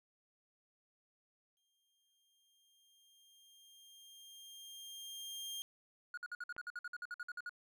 sawtooth tone with exponential growth, 3203 Hz, G7, 37 cents sharp, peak -38 dBFS, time 1.57-5.62 s, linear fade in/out 0 ms, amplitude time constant 880 ms
triangle tone bursts, 1445 Hz, F#6, 41 cents flat, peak -39 dBFS, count 16, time 6.14-7.494 s, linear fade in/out 2 ms, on 34 ms, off 54 ms
click, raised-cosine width 0.5 ms, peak -38 dBFS, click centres 6.565 s
effects none

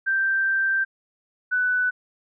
sine tone pair in turn, 1568 / 1493.4 Hz, G6 / F#6, 0 / +16 cents, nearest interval minor second, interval 84 cents, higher first, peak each -19 dBFS, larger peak neither, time 0.06-0.85 / 1.51-1.91 s, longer first, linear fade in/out 20 ms, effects none

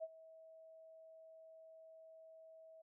sine tone with ADSR envelope, 645 Hz, E5, 38 cents flat, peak -40 dBFS, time 0-2.82 s, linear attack 32 ms, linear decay 42 ms, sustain -17 dB, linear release 9 ms, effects none

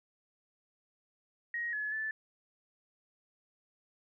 sine tone with pitch steps, 1884 / 1706 / 1751 Hz, A#6 / G#6 / A6, +18 / +46 / -9 cents, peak -33 dBFS, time 1.54-2.11 s, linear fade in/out 2 ms, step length 190 ms, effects none

